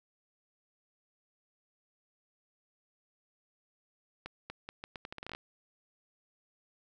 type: accelerating click train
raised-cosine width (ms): 0.3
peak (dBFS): -25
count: 14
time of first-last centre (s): 4.26-5.35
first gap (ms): 240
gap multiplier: 0.79
effects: none